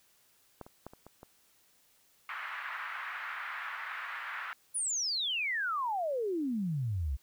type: clicks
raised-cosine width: 1 ms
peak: -28 / -36 / -28 / -36 / -35 / -34 dBFS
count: 6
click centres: 0.613 / 0.665 / 0.866 / 0.935 / 1.066 / 1.231 s
type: band-pass noise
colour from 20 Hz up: white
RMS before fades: -40 dBFS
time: 2.29-4.53 s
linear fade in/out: 0 ms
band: 1100 to 1900 Hz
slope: 24 dB/octave
type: exponential sweep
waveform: sine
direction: down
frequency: 10230 to 61.74 Hz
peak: -30 dBFS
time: 4.74-7.17 s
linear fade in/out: 20 ms
effects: white hiss -67 dBFS RMS until 7.22 s